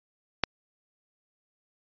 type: click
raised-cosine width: 0.2 ms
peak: -4 dBFS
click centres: 0.437 s
effects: resampled to 11025 Hz